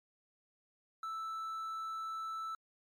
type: tone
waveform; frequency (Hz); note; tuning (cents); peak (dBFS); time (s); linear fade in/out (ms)
triangle; 1318.5; E6; 0; -36; 1.03-2.55; 2
effects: MP3 96 kbps